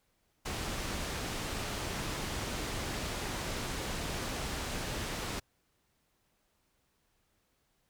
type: low-pass noise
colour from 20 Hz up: pink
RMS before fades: -37 dBFS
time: 0.45-5.4 s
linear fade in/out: 10 ms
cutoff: 8500 Hz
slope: 12 dB/octave
effects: pink hiss -75 dBFS RMS until 7.89 s